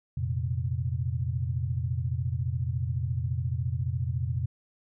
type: chord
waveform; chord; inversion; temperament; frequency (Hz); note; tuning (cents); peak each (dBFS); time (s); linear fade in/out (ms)
sine; F suspended fourth; none; equal; 87.31 / 116.54 / 130.81; F2 / Bb2 / C3; 0 / 0 / 0; -31; 0.17-4.46; 5
effects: none

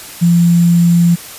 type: tone with sample-and-hold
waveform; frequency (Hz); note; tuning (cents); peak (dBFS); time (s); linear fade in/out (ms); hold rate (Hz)
sine; 171.5; F3; -31; -6; 0.21-1.16; 20; 7350
effects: white hiss -31 dBFS RMS until 1.38 s + resampled to 32000 Hz

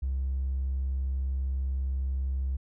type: tone with tanh clipping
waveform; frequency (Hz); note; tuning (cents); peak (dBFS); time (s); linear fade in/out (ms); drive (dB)
triangle; 66.3; C2; +23; -26; 0.02-2.57; 10; 1
effects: none

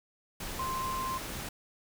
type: tone in noise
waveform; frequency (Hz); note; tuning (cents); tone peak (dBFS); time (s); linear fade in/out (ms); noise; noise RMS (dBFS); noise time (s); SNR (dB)
sine; 1046.5; C6; 0; -32; 0.59-1.18; 5; pink; -39; 0.4-1.49; +4
effects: none

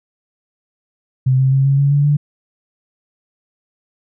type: tone with pitch steps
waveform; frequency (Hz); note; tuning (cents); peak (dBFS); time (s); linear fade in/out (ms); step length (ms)
sine; 130 / 132.58 / 135.21 / 137.89 / 140.62 / 143.41 / 146.26; C3 / C3 / C#3 / C#3 / C#3 / D3 / D3; -11 / +23 / -43 / -9 / +25 / -41 / -7; -10; 1.26-2.17; 10; 130
effects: none

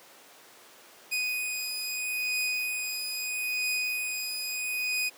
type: beating tone pair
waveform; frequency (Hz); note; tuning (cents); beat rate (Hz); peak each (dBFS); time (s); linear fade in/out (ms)
sawtooth; 2489 / 2489.77; D#7 / D#7; 0 / +1; 0.77; -32 / -27; 1.11-5.1; 20
effects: pink hiss -52 dBFS RMS until 5.17 s + high-pass 400 Hz 12 dB/octave

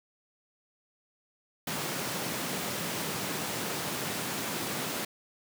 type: high-pass noise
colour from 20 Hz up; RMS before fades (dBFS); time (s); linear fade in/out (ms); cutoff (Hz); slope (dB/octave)
pink; -34; 1.67-5.05; 5; 130; 24
effects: none

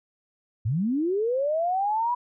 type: linear sweep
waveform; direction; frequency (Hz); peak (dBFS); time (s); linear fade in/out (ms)
sine; up; 95.6 to 987.8; -22; 0.65-2.15; 10
effects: none

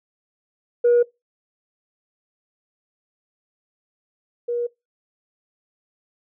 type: tone pair in turn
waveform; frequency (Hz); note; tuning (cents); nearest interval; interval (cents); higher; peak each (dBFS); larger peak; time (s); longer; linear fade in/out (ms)
sine; 480.1 / 478.2; B4 / A#4; -49 / +44; unison; 7; first; -11 / -21; first; 0.84-1.03 / 4.48-4.67; neither; 10
effects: noise-tail reverb RT60 0.2 s tail -22 dB re dry + tanh soft clip ceiling -10 dBFS

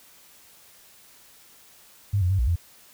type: tone with pitch steps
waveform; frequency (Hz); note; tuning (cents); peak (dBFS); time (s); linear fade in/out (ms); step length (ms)
sine; 100.7 / 89.7 / 96.1 / 59.8 / 85.2; G2 / F2 / G2 / A#1 / F2; +47 / +47 / -34 / +45 / -42; -19; 2.13-2.56; 10; 86
effects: white hiss -53 dBFS RMS until 2.93 s

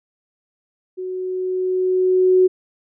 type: tone with level ramp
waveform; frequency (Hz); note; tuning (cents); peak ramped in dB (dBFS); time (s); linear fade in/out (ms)
sine; 370; F#4; 0; -25 to -9; 0.97-2.48; 20
effects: none

